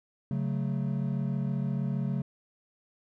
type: chord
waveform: triangle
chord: F# minor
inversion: second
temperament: equal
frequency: 138.59 / 185 / 220 Hz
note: C#3 / F#3 / A3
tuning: 0 / 0 / 0 cents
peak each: -28 / -31 / -33 dBFS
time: 0.31-2.22 s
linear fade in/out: 2 ms
effects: none